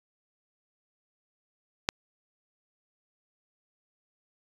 click, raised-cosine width 0.2 ms, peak -6 dBFS, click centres 1.889 s, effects resampled to 24000 Hz

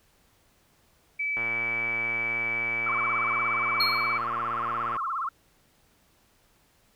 sine tone, 2301 Hz, D7, 36 cents flat, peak -26 dBFS, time 1.19-4.18 s, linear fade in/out 10 ms
click train, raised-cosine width 0.5 ms, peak -22 dBFS, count 418, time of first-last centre 1.37-4.965 s, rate 116 Hz
sine tone with vibrato, 1204 Hz, D6, 43 cents sharp, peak -27 dBFS, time 2.86-5.29 s, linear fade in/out 5 ms, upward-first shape sine, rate 17 Hz, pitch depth 230 cents each way
triangle tone with exponential decay, 4279 Hz, C8, 38 cents sharp, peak -19 dBFS, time 3.8-4.26 s, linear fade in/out 5 ms, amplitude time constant 98 ms
effects pink hiss -64 dBFS RMS until 6.95 s

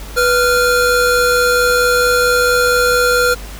square tone pair together, 492 / 1391.6 Hz, B4 / F6, -7 / -7 cents, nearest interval octave + tritone, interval 1800 cents, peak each -14 dBFS, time 0.16-3.35 s, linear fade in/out 20 ms, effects added 50 Hz sine -29 dBFS peak until 3.59 s + pink hiss -34 dBFS RMS until 3.59 s

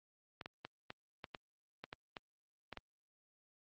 clicks, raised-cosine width 0.3 ms, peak -28 dBFS, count 11, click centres 0.412 / 0.459 / 0.65 / 0.904 / 1.242 / 1.348 / 1.84 / 1.929 / 2.168 / 2.727 / 2.773 s, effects high-pass 80 Hz 12 dB/octave + Opus 48 kbps

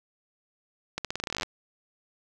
accelerating click train, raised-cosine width 0.2 ms, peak -13 dBFS, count 16, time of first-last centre 0.98-1.432 s, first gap 67 ms, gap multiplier 0.87, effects none

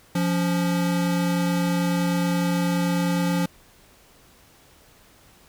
square tone pair together, 174.61 / 281.2 Hz, F3 / C#4, 0 / +25 cents, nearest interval minor sixth, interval 825 cents, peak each -22 / -28 dBFS, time 0.15-3.46 s, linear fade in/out 5 ms, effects pink hiss -54 dBFS RMS until 5.48 s

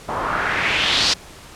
white noise with low-pass filter sweep, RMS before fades -20 dBFS, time 0.08-1.14 s, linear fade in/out 10 ms, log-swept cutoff 850 to 5000 Hz, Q 2.7, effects pink hiss -41 dBFS RMS until 1.55 s + low-pass 10000 Hz 12 dB/octave

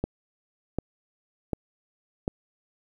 click train, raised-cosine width 2 ms, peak -13 dBFS, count 4, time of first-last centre 0.04-2.279 s, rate 1.34 Hz, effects 9-bit

